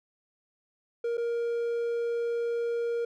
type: tone with dropouts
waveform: triangle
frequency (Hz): 469.4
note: A#4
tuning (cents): +12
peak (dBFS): -25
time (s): 1.04-3.05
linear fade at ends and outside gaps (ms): 5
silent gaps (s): 1.172-1.178
effects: none